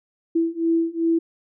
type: beating tone pair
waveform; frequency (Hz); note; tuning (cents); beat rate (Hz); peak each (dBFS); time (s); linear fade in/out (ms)
sine; 329.6 / 332.2; E4 / E4; 0 / +13; 2.6; -22 / -21; 0.35-1.19; 10
effects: none